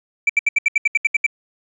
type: tone bursts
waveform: triangle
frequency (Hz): 2327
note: D7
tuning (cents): -17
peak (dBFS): -9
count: 11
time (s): 0.27-1.265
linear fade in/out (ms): 5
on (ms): 25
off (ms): 72
effects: tanh soft clip ceiling -6 dBFS + resampled to 22050 Hz